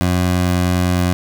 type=tone; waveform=20% pulse; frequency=89.8 Hz; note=F2; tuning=49 cents sharp; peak=-9 dBFS; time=0.01-1.13 s; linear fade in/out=0 ms; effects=none